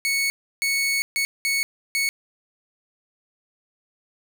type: tone bursts at uneven times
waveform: sawtooth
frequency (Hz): 2214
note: C#7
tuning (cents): -3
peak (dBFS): -17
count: 5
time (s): 0.05-0.3 / 0.62-1.02 / 1.16-1.25 / 1.45-1.63 / 1.95-2.09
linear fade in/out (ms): 0
effects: none